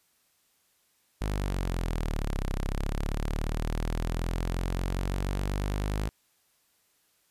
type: linear two-way sweep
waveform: sawtooth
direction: down then up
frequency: 52 to 32.7 to 51.8 Hz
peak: -24 dBFS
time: 1.21-6.09 s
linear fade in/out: 0 ms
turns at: 2.45 s
effects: white hiss -69 dBFS RMS until 7.3 s + resampled to 32000 Hz